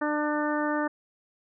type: harmonic tone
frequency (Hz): 298.7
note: D4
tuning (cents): +29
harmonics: 1 / 2 / 3 / 4 / 5 / 6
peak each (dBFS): -28 / -31 / -33 / -34 / -35 / -36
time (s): 0.01-0.88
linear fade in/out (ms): 10
effects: none